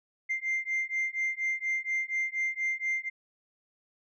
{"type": "beating tone pair", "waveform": "sine", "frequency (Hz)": [2092, 2096.2], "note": ["C7", "C7"], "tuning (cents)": [-1, 3], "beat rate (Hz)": 4.2, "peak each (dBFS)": -30, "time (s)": [0.29, 3.1], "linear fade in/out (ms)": 20, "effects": ["tanh soft clip ceiling -24 dBFS"]}